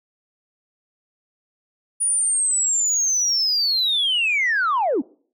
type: linear sweep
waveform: sine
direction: down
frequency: 9700 to 220 Hz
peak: -16 dBFS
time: 2-5.02 s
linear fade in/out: 20 ms
effects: noise-tail reverb RT60 0.5 s tail -24 dB re dry + tanh soft clip ceiling -14 dBFS